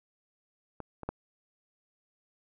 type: clicks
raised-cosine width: 1 ms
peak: -25 / -26 / -18 dBFS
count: 3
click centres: 0.803 / 1.033 / 1.09 s
effects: none